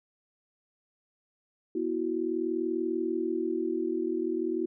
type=chord; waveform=sine; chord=B suspended fourth; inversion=none; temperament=equal with one note detuned; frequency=243.4 / 329.6 / 370 Hz; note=B3 / E4 / F#4; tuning=-25 / 0 / 0 cents; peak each=-36 / -30 / -31 dBFS; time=1.75-4.66 s; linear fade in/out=5 ms; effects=none